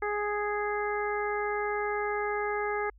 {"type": "harmonic tone", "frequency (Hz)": 415.3, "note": "G#4", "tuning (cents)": 0, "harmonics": [1, 2, 3, 4, 5], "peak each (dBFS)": [-31, -34, -36, -37, -38], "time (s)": [0.02, 2.9], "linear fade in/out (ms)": 5, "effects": ["added 50 Hz sine -53 dBFS peak until 2.98 s"]}